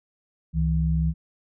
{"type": "tone pair together", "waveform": "sine", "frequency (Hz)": [67.3, 161.09], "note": ["C2", "E3"], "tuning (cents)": [49, -40], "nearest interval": "octave + minor third", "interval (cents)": 1511, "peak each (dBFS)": [-23, -22], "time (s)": [0.53, 1.14], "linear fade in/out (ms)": 50, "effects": []}